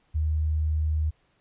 sine tone, 77.4 Hz, D#2, 9 cents flat, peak -22 dBFS, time 0.14-1.11 s, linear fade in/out 20 ms, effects pink hiss -67 dBFS RMS until 1.4 s + resampled to 8000 Hz

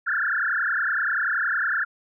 sine tone with frequency modulation, 1568 Hz, G6, in tune, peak -21 dBFS, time 0.06-1.85 s, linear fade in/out 20 ms, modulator 30.6 Hz, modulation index 6.7, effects none

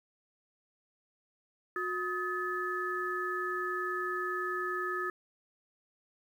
sine tone cluster, 364.1 / 1266 / 1735 Hz, F#4 / D#6 / A6, -28 / +30 / -25 cents, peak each -37 / -35 / -36 dBFS, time 1.76-5.1 s, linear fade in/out 2 ms, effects 10-bit

